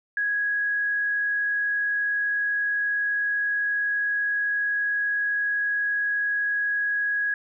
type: tone with frequency modulation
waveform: sine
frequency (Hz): 1661.2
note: G#6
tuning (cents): 0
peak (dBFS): -22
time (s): 0.17-7.34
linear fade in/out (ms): 2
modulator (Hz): 51.8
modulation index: 0.22
effects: none